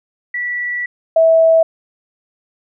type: tone pair in turn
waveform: sine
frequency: 1953 / 651.7 Hz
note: B6 / E5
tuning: -20 / -20 cents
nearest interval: octave + perfect fifth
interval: 1900 cents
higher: first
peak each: -18 / -7 dBFS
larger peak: second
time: 0.34-0.86 / 1.16-1.63 s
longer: first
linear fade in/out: 5 ms
effects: none